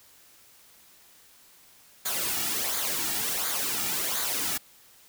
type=noise with flanger; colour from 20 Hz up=white; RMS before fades=-29 dBFS; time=2.05-4.58 s; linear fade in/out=10 ms; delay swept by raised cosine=0.36 to 1.96 ms; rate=1.4 Hz; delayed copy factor=-0.6; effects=white hiss -56 dBFS RMS until 5.08 s